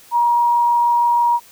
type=tone with frequency modulation; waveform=sine; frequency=951 Hz; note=A#5; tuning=34 cents sharp; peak=-12 dBFS; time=0.11-1.4 s; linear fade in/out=50 ms; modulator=26.3 Hz; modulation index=0.23; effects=white hiss -46 dBFS RMS until 1.51 s